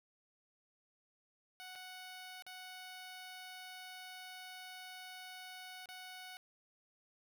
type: tone with dropouts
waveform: 10% pulse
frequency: 740 Hz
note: F#5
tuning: in tune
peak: -40 dBFS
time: 1.6-6.37 s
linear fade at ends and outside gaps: 0 ms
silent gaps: 1.753-1.757 / 2.423-2.465 / 5.858-5.888 s
effects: none